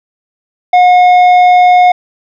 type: tone with tanh clipping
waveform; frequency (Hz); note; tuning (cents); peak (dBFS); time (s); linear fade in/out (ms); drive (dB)
sine; 722; F#5; -43; -4; 0.73-1.92; 5; 8
effects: none